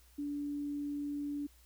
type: tone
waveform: sine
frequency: 289.1 Hz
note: D4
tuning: 27 cents flat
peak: -35 dBFS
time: 0.18-1.47 s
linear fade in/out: 10 ms
effects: added 60 Hz sine -61 dBFS peak until 1.65 s + white hiss -66 dBFS RMS until 1.65 s